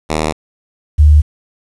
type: tone pair in turn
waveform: 5% pulse / sine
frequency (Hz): 77.78 / 75.05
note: D#2 / D2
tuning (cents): 0 / +38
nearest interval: minor second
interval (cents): 62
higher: first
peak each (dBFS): -3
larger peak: neither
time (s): 0.09-0.33 / 0.98-1.22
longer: neither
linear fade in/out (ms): 20
effects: resampled to 24000 Hz + 7-bit